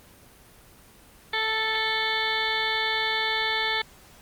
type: harmonic tone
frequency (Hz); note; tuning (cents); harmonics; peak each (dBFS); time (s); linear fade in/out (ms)
440; A4; 0; 1 / 2 / 3 / 4 / 5 / 7 / 8 / 9 / 10; -35 / -31 / -36 / -29 / -30 / -35 / -30 / -37 / -37; 1.33-3.82; 5
effects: pink hiss -52 dBFS RMS until 4.21 s + Opus 24 kbps